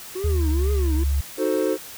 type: tone with vibrato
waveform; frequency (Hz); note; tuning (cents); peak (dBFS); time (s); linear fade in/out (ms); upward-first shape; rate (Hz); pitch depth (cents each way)
triangle; 357.8; F4; +42; -24; 0.15-1.04; 10; triangle; 2.2; 290
type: tone with pitch glide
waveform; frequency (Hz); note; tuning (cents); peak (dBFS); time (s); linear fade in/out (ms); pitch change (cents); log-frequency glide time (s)
sine; 76.6 to 69.84; D#2 to C#2; -27 to +14; -18; 0.24-1.21; 5; -159; 0.35-0.59
type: chord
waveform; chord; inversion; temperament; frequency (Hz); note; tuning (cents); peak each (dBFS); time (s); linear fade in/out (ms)
triangle; D# diminished seventh; none; equal; 311.1 / 370 / 440 / 523.3; D#4 / F#4 / A4 / C5; 0 / 0 / 0 / 0; -23; 1.37-1.78; 50
effects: white hiss -39 dBFS RMS until 1.97 s